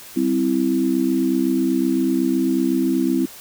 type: chord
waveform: sine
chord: C major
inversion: second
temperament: equal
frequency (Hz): 196 / 261.6 / 329.6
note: G3 / C4 / E4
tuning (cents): 0 / 0 / 0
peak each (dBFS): -25 / -19 / -20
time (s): 0.16-3.26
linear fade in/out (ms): 10
effects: white hiss -40 dBFS RMS until 3.4 s